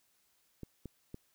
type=clicks; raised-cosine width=3 ms; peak=-30 dBFS; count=3; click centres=0.633 / 0.857 / 1.144 s; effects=white hiss -73 dBFS RMS until 1.34 s